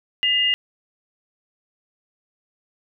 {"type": "tone pair together", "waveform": "sine", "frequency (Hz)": [2002, 2831], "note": ["B6", "F7"], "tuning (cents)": [23, 23], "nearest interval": "tritone", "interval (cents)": 600, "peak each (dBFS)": [-24, -17], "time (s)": [0.23, 0.54], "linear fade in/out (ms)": 0, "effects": []}